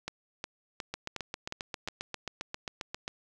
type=two click trains; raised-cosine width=0.2 ms; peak=-18 / -18 dBFS; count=6 / 17; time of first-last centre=0.08-1.885 / 0.94-3.079 s; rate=2.77 / 7.48 Hz; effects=none